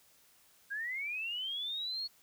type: linear sweep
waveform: sine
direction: up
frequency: 1586 to 4381 Hz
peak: -35 dBFS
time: 0.7-2.08 s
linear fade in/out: 20 ms
effects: white hiss -65 dBFS RMS until 2.22 s